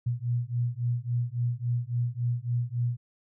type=beating tone pair; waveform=sine; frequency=118.9 / 122.5 Hz; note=A#2 / B2; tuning=+35 / -14 cents; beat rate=3.6 Hz; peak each=-29 dBFS; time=0.06-2.97 s; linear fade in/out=10 ms; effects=none